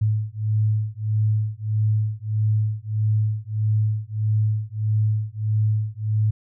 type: beating tone pair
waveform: sine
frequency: 106.7 / 108.3 Hz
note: G#2 / A2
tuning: +47 / -27 cents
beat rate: 1.6 Hz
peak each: -22 dBFS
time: 0.01-6.31 s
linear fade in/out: 10 ms
effects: none